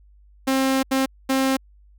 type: tone bursts at uneven times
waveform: sawtooth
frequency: 266.1 Hz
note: C4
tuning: 29 cents sharp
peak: -14 dBFS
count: 3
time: 0.47-0.83 / 0.91-1.06 / 1.29-1.57 s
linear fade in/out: 10 ms
effects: added 50 Hz sine -49 dBFS peak until 1.98 s